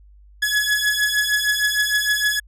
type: beating tone pair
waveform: sawtooth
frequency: 1689 / 1695.5 Hz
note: G#6 / G#6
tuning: +29 / +35 cents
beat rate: 6.5 Hz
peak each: -17 dBFS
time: 0.42-2.4 s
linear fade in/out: 10 ms
effects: added 50 Hz sine -45 dBFS peak until 2.47 s + resampled to 32000 Hz